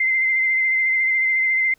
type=tone with vibrato; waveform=sine; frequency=2077 Hz; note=C7; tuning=13 cents flat; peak=-16 dBFS; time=0-1.74 s; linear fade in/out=5 ms; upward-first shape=sine; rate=14 Hz; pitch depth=22 cents each way; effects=pink hiss -61 dBFS RMS until 1.78 s